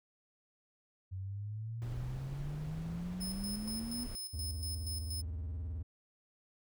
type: exponential sweep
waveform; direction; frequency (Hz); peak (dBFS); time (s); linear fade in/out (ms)
sine; up; 92.5 to 244.8; -38; 1.11-4.07; 20
type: noise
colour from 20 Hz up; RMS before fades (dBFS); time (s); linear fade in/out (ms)
brown; -45; 1.82-4.15; 0
type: tone with tremolo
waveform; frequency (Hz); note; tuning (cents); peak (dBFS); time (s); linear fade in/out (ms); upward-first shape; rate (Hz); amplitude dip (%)
15% pulse; 5200; E8; -24; -34; 3.2-5.22; 20; square; 4.2; 65
type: tone with vibrato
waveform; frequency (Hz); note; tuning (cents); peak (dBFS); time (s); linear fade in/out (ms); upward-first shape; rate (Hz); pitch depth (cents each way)
triangle; 79.7; D#2; +42; -35; 4.33-5.83; 10; square; 19; 200
effects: none